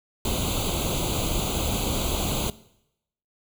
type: noise with comb filter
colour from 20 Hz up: pink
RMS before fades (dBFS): -26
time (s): 0.25-2.5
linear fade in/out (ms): 2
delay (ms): 0.28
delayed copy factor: +0.95
effects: noise-tail reverb RT60 0.8 s tail -19 dB re dry